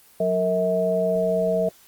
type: tone cluster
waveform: sine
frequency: 183 / 459.9 / 644 Hz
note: F#3 / A#4 / E5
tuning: -19 / -23 / -41 cents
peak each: -27 / -24 / -21 dBFS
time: 0.2-1.69 s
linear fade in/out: 5 ms
effects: white hiss -53 dBFS RMS until 1.87 s + Opus 24 kbps